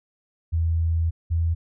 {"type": "tone pair in turn", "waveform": "sine", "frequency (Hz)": [82.41, 83.08], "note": ["E2", "E2"], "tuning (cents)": [0, 14], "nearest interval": "unison", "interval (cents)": 14, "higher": "second", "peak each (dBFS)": -19, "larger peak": "neither", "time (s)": [[0.52, 1.11], [1.3, 1.55]], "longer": "first", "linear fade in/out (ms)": 20, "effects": []}